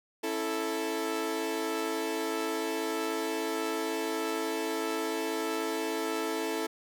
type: chord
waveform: sawtooth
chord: A major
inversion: first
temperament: equal with one note detuned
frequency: 273.2 / 329.6 / 440 Hz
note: C#4 / E4 / A4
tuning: -25 / 0 / 0 cents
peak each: -35 / -30 / -29 dBFS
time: 0.23-6.67 s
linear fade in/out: 10 ms
effects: none